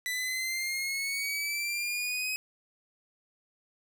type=exponential sweep; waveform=sawtooth; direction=up; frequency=1982 to 2536 Hz; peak=-27 dBFS; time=0.06-2.36 s; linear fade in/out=0 ms; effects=none